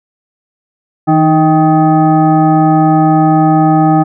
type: tone with frequency modulation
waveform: sine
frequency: 311.1 Hz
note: D#4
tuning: in tune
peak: -5 dBFS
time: 1.07-4.04 s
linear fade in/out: 20 ms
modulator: 472 Hz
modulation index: 1.3
effects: none